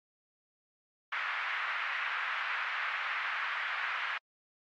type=band-pass noise; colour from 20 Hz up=pink; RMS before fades=-35 dBFS; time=1.12-4.18 s; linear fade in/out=5 ms; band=1200 to 2400 Hz; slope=24 dB/octave; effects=AAC 64 kbps